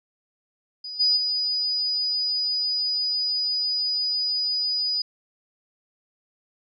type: tone with level steps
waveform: sine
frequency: 4947 Hz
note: D#8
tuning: 11 cents flat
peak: -32 / -17 / -22 dBFS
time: 0.84-5.02 s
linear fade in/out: 5 ms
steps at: 0.99 / 1.16 s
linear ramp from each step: 20 ms
effects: none